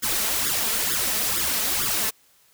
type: noise with flanger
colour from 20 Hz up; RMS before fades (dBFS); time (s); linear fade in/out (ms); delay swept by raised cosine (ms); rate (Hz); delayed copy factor
white; -24; 0.02-2.11; 20; 0.57 to 4.67; 2.2; +0.85
effects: white hiss -59 dBFS RMS until 2.53 s